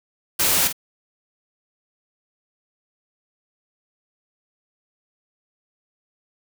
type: noise with echo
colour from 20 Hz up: white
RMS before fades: -19 dBFS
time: 0.39-0.68 s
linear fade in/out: 10 ms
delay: 48 ms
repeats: 1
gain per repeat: -9 dB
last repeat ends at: 0.728 s
effects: none